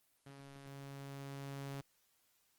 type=tone with level ramp; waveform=sawtooth; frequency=138.59 Hz; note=C#3; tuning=in tune; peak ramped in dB=-47 to -38 dBFS; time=0.26-1.81 s; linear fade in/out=5 ms; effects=white hiss -75 dBFS RMS until 2.58 s + Opus 24 kbps